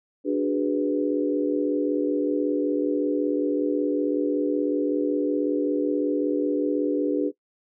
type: chord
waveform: sine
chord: G# half-diminished seventh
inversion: second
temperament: equal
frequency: 293.7 / 370 / 415.3 / 493.9 Hz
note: D4 / F#4 / G#4 / B4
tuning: 0 / 0 / 0 / 0 cents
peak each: -23 / -29 / -28 / -28 dBFS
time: 0.24-7.32 s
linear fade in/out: 50 ms
effects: noise-tail reverb RT60 0.1 s tail -20 dB re dry